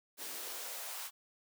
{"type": "noise with high-pass filter sweep", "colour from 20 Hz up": "white", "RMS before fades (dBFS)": -43, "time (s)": [0.17, 1.11], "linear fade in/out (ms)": 50, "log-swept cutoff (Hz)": [280, 910], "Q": 1.6, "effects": []}